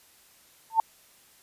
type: tone with exponential growth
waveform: sine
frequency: 896 Hz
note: A5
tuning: 31 cents sharp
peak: -13 dBFS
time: 0.7-0.8 s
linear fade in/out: 2 ms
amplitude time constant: 21 ms
effects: white hiss -58 dBFS RMS until 1.42 s + resampled to 32000 Hz